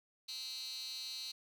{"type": "tone with high-pass filter", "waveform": "15% pulse", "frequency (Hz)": 259, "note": "C4", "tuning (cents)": -17, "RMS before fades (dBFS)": -44, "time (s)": [0.28, 1.32], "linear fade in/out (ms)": 10, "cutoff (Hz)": 4000, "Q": 6.7, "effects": []}